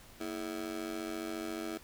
35% pulse tone with amplitude modulation, 326.1 Hz, E4, 19 cents flat, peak -31 dBFS, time 0.2-1.78 s, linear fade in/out 10 ms, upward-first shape sine, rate 94.4 Hz, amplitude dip 100%, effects pink hiss -56 dBFS RMS until 1.83 s

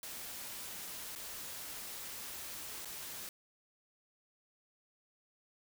white noise with dropouts, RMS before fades -45 dBFS, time 0.03-3.29 s, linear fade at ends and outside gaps 1 ms, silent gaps 1.152-1.159 / 2.848-2.855 s, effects none

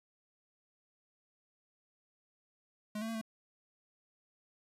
square tone with pitch steps, 211.3 / 223 / 226.8 / 221.4 Hz, G#3 / A3 / A#3 / A3, +30 / +23 / -47 / +11 cents, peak -37 dBFS, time 2.95-3.214 s, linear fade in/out 5 ms, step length 66 ms, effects resampled to 32000 Hz + 11-bit

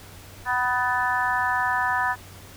harmonic tone with a mistuned harmonic, 250 Hz, B3, 21 cents sharp, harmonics 3 / 4 / 5 / 6 / 7, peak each -28 / -25 / -31 / -29 / -26 dBFS, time 0.45-2.16 s, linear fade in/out 50 ms, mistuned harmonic 4, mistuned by -23 cents, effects added 95 Hz sine -46 dBFS peak until 2.56 s + pink hiss -46 dBFS RMS until 2.56 s

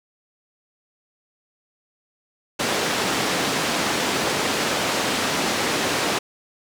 pink band-pass noise, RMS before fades -23 dBFS, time 2.59-6.19 s, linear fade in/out 10 ms, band 230 to 6900 Hz, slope 12 dB/octave, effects none

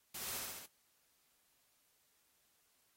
white noise with echo, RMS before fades -45 dBFS, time 0.14-0.4 s, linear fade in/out 10 ms, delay 66 ms, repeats 4, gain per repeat -2 dB, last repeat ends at 0.664 s, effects white hiss -75 dBFS RMS until 2.96 s + AAC 48 kbps

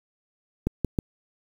clicks, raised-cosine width 3 ms, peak -10 dBFS, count 3, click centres 0.67 / 0.847 / 0.988 s, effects 7-bit

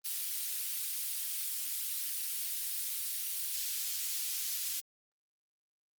white high-pass noise, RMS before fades -36 dBFS, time 0.04-4.81 s, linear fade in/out 20 ms, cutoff 3200 Hz, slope 12 dB/octave, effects Opus 32 kbps

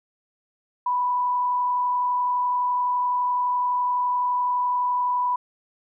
sine tone with frequency modulation, 988 Hz, B5, in tune, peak -20 dBFS, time 0.86-5.36 s, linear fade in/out 5 ms, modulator 31.8 Hz, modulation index 0.33, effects none

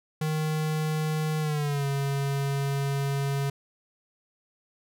square tone with pitch glide, 155.3 to 139.16 Hz, D#3 to C#3, -3 to +7 cents, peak -26 dBFS, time 0.21-3.5 s, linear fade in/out 5 ms, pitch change -190 cents, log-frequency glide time 1.4-1.86 s, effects none

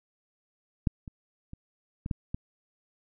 clicks, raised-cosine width 5 ms, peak -11 / -28 / -29 / -22 / -16 / -19 dBFS, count 6, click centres 0.872 / 1.078 / 1.534 / 2.061 / 2.112 / 2.345 s, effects none

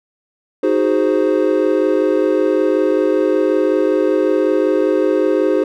triangle chord, Ab dominant seventh, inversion second, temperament equal, 311.1 / 370 / 415.3 / 523.3 Hz, Eb4 / Gb4 / Ab4 / C5, 0 / 0 / 0 / 0 cents, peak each -16 dBFS, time 0.63-5.64 s, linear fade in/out 5 ms, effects none

